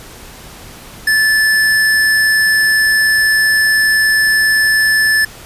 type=tone; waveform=square; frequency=1745 Hz; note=A6; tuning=15 cents flat; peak=-10 dBFS; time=1.07-5.25 s; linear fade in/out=5 ms; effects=pink hiss -35 dBFS RMS until 5.45 s + resampled to 32000 Hz